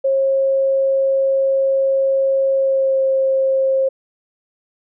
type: tone with pitch glide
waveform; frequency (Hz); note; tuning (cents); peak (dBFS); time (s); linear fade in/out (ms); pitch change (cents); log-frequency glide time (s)
sine; 540 to 533.8; C#5 to C5; -45 to +35; -13; 0.04-3.89; 10; -20; 2.54-3.01
effects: none